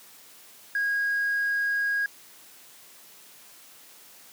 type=tone with hard clipping; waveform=triangle; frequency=1640 Hz; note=G#6; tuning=22 cents flat; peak=-23 dBFS; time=0.75-2.06 s; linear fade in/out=2 ms; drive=2 dB; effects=white hiss -51 dBFS RMS until 4.32 s + high-pass 150 Hz 12 dB/octave